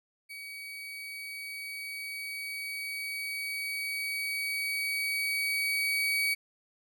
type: tone with level ramp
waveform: 35% pulse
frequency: 2263 Hz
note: C#7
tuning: 35 cents sharp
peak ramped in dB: -39 to -24 dBFS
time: 0.29-6.35 s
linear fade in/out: 20 ms
effects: none